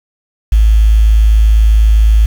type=tone with quantisation; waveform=sine; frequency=53.9 Hz; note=A1; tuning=35 cents flat; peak=-4 dBFS; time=0.52-2.26 s; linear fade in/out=5 ms; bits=5; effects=none